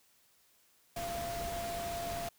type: tone in noise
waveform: sine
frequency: 687 Hz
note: F5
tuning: 29 cents flat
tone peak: -37 dBFS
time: 0.96-2.29 s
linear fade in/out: 5 ms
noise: pink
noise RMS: -42 dBFS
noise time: 0.96-2.29 s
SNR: +2 dB
effects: white hiss -68 dBFS RMS until 2.38 s